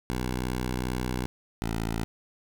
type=tone pair in turn; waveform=10% pulse; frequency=62.4 / 55.84 Hz; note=B1 / A1; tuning=+19 / +26 cents; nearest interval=major second; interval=193 cents; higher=first; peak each=-20 dBFS; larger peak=neither; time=0.1-1.26 / 1.62-2.04 s; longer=first; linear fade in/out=0 ms; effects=none